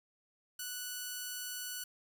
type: tone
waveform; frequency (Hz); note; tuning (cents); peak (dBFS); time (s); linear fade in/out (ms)
5% pulse; 1480; F#6; 0; -28; 0.59-1.84; 5
effects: 9-bit